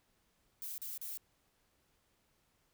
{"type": "noise bursts", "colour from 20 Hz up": "violet", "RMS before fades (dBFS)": -43, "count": 3, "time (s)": [0.62, 1.174], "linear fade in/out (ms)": 0, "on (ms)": 160, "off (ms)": 37, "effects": ["pink hiss -75 dBFS RMS until 2.73 s"]}